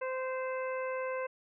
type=harmonic tone with a mistuned harmonic; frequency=518 Hz; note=C5; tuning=17 cents flat; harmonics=1 / 2 / 3 / 4 / 5; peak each=-34 / -40 / -44 / -46 / -48 dBFS; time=0.01-1.27 s; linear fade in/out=10 ms; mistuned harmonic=5; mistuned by=+19 cents; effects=none